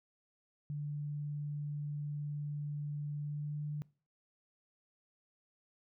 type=tone with pitch glide; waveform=sine; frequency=146.83 to 148.62 Hz; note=D3 to D3; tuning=0 to +21 cents; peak=-36 dBFS; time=0.7-3.82 s; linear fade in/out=0 ms; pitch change=+21 cents; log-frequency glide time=3.21-3.63 s; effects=noise-tail reverb RT60 0.4 s tail -22 dB re dry